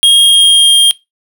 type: tone with pitch glide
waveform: square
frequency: 3254 to 3217 Hz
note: G#7 to G7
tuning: -36 to +44 cents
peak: -4 dBFS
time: 0.03-0.91 s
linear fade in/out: 0 ms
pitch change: -20 cents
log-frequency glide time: 0.15-0.76 s
effects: noise-tail reverb RT60 0.2 s tail -21 dB re dry